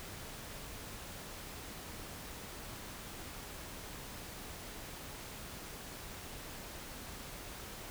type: silence
effects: pink hiss -47 dBFS RMS until 7.9 s